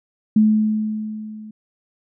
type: tone with level ramp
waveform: sine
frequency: 215.3 Hz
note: A3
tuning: 37 cents flat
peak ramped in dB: -9 to -34 dBFS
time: 0.36-1.51 s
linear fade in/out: 5 ms
effects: none